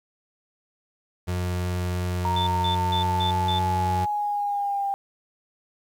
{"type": "tone with pitch glide", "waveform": "35% pulse", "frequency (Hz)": [89.7, 90.9], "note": ["F2", "F#2"], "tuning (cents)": [47, -30], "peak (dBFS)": -23, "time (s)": [1.27, 4.06], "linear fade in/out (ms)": 20, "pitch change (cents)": 23, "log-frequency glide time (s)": [2.61, 3.33]}
{"type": "exponential sweep", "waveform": "sine", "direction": "down", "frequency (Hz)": [932.3, 793], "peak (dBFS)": -23, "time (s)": [2.25, 4.94], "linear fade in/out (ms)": 0}
{"type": "tone bursts", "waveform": "sine", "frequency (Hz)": 3536, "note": "A7", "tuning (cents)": 8, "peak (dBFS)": -27, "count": 5, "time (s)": [2.36, 3.59], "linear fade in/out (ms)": 5, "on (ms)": 110, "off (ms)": 170}
{"effects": ["9-bit"]}